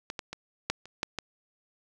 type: clicks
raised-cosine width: 0.2 ms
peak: -17 / -17 / -20 / -9 / -29 / -11 / -15 dBFS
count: 7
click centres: 0.101 / 0.192 / 0.33 / 0.7 / 0.856 / 1.031 / 1.187 s
effects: none